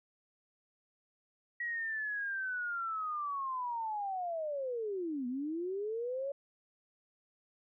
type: linear two-way sweep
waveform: sine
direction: down then up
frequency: 1922 to 239.9 to 566 Hz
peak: -34 dBFS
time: 1.6-6.32 s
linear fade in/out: 5 ms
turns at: 5.27 s
effects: none